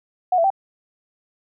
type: tone with pitch steps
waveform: sine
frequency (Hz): 731 / 668 / 777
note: F#5 / E5 / G5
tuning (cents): -21 / +23 / -16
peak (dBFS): -14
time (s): 0.32-0.503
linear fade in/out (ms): 5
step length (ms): 61
effects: none